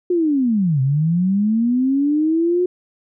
sine linear two-way sweep, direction down then up, 364.3 to 128.8 to 364.3 Hz, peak -14 dBFS, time 0.1-2.66 s, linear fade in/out 5 ms, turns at 0.81 s, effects none

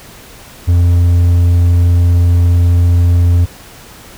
triangle tone, 87 Hz, F2, 6 cents flat, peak -4 dBFS, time 0.67-3.46 s, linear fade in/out 20 ms, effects pink hiss -36 dBFS RMS until 4.17 s

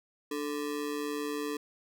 square ring-modulated tone, 366.7 Hz, F#4, 15 cents flat, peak -30 dBFS, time 0.31-1.57 s, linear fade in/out 5 ms, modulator 71.4 Hz, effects none

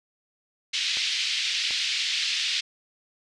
white band-pass noise, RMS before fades -27 dBFS, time 0.73-2.61 s, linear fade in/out 10 ms, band 2300 to 4600 Hz, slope 24 dB/octave
clicks, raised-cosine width 0.3 ms, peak -20 dBFS, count 2, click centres 0.971 / 1.708 s
effects resampled to 22050 Hz

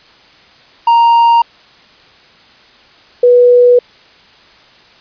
triangle / sine tone pair in turn, 932.3 / 489.3 Hz, A#5 / B4, 0 / -16 cents, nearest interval major seventh, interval 1116 cents, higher first, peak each -3 dBFS, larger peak neither, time 0.87-1.42 / 3.23-3.79 s, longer second, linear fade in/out 5 ms, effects white hiss -43 dBFS RMS until 5 s + resampled to 11025 Hz

